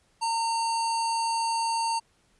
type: harmonic tone with a mistuned harmonic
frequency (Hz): 914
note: A#5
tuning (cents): -34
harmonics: 1 / 3 / 5 / 7 / 9 / 10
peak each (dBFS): -25 / -40 / -34 / -42 / -41 / -42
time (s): 0.21-2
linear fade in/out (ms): 20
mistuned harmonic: 10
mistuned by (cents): +53
effects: pink hiss -66 dBFS RMS until 2.39 s + resampled to 24000 Hz